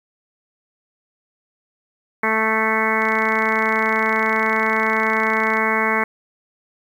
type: harmonic tone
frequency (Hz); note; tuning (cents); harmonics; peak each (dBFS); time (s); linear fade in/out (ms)
220; A3; 0; 1 / 2 / 3 / 4 / 5 / 6 / 7 / 8 / 9 / 10; -26 / -25 / -29 / -25 / -24 / -28 / -27 / -27 / -24 / -24; 2.23-6.04; 5
type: click train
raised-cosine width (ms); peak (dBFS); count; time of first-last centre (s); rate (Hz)
0.2; -20; 77; 3.02-5.57; 29.8
effects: 8-bit